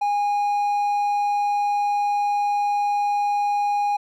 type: tone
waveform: triangle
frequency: 820 Hz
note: G#5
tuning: 22 cents flat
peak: -17 dBFS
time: 0.01-3.97 s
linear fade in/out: 10 ms
effects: none